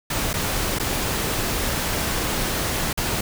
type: noise with dropouts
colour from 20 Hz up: pink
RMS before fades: -24 dBFS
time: 0.1-3.21 s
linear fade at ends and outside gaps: 5 ms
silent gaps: 0.332-0.338 / 0.787-0.797 / 2.93-2.974 s
effects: none